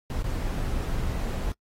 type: noise with dropouts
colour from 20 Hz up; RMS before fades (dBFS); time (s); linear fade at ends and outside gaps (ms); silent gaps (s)
brown; -28; 0.1-1.52; 1; 0.224-0.241
effects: noise-tail reverb RT60 0.1 s tail -26 dB re dry + AAC 48 kbps